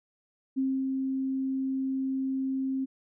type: tone with ADSR envelope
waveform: sine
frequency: 265.8 Hz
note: C4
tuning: 27 cents sharp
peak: -24 dBFS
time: 0.56-2.86 s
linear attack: 23 ms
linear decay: 260 ms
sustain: -3 dB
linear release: 23 ms
effects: none